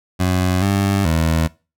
20% pulse tone with pitch steps, 91.5 / 98.9 / 80.9 Hz, F#2 / G2 / E2, -19 / +16 / -32 cents, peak -10 dBFS, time 0.19-1.48 s, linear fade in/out 20 ms, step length 430 ms, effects noise-tail reverb RT60 0.3 s tail -21 dB re dry

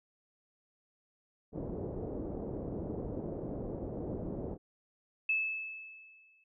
white low-pass noise, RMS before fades -39 dBFS, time 1.52-4.58 s, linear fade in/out 50 ms, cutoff 500 Hz, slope 24 dB/octave
sine tone with exponential decay, 2612 Hz, E7, 17 cents flat, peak -26 dBFS, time 5.29-6.44 s, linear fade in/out 5 ms, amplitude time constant 250 ms
effects none

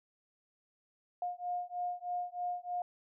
sine beating tone pair, 711 / 714.2 Hz, F5 / F5, +31 / +39 cents, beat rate 3.2 Hz, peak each -38 / -38 dBFS, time 1.22-2.82 s, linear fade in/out 2 ms, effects none

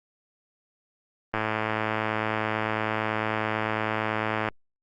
click train, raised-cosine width 0.5 ms, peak -11 dBFS, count 344, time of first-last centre 1.34-4.487 s, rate 109 Hz, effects Opus 24 kbps

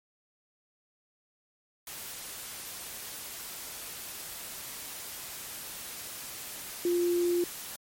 sine tone in noise, 349.4 Hz, F4, 1 cent sharp, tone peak -24 dBFS, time 6.85-7.44 s, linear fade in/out 2 ms, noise white, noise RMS -41 dBFS, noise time 1.87-7.76 s, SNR +14 dB, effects MP3 64 kbps

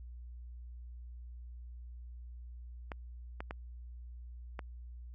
clicks, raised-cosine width 0.5 ms, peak -25 dBFS, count 4, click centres 2.918 / 3.405 / 3.509 / 4.592 s, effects added 60 Hz sine -45 dBFS peak until 5.14 s

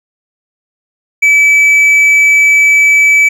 sine tone with hard clipping, 2300 Hz, D7, 37 cents flat, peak -5 dBFS, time 1.22-3.29 s, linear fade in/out 10 ms, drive 3 dB, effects none

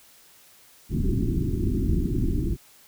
pink low-pass noise, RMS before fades -24 dBFS, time 0.89-2.57 s, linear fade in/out 50 ms, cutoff 380 Hz, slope 96 dB/octave, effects white hiss -54 dBFS RMS until 2.87 s

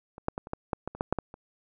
clicks, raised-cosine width 1 ms, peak -29 / -12 / -19 / -28 / -17 / -13 / -19 / -27 / -12 / -10 / -15 / -29 dBFS, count 12, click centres 0.181 / 0.284 / 0.379 / 0.471 / 0.534 / 0.732 / 0.876 / 0.95 / 1.009 / 1.126 / 1.187 / 1.341 s, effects none

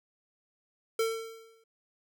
square tone with exponential decay, 450.9 Hz, A4, 42 cents sharp, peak -25 dBFS, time 0.99-1.64 s, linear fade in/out 5 ms, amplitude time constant 140 ms, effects none

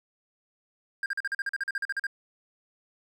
triangle tone bursts, 1604 Hz, G6, 39 cents sharp, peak -25 dBFS, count 15, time 1.03-2.068 s, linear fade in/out 2 ms, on 30 ms, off 42 ms, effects none

